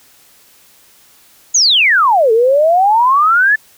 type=exponential two-way sweep; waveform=sine; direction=down then up; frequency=6890 to 434.2 to 1770 Hz; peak=-7 dBFS; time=1.54-3.56 s; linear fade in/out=10 ms; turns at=2.32 s; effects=white hiss -47 dBFS RMS until 3.77 s